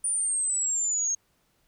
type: exponential sweep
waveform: sine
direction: down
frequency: 9440 to 6460 Hz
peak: -24 dBFS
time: 0.04-1.15 s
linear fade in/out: 5 ms
effects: pink hiss -69 dBFS RMS until 1.67 s